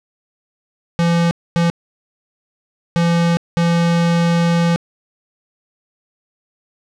square tone bursts at uneven times, 169.9 Hz, F3, 47 cents flat, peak -13 dBFS, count 4, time 0.99-1.31 / 1.56-1.7 / 2.96-3.37 / 3.57-4.76 s, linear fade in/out 0 ms, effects low-pass 6000 Hz 12 dB/octave

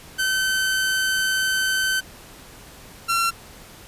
sawtooth tone pair in turn, 1534 / 1361.5 Hz, G6 / F6, -38 / -44 cents, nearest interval major second, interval 206 cents, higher first, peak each -16 / -15 dBFS, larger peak second, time 0.18-2.01 / 3.08-3.31 s, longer first, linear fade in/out 20 ms, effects pink hiss -44 dBFS RMS until 3.87 s + resampled to 32000 Hz

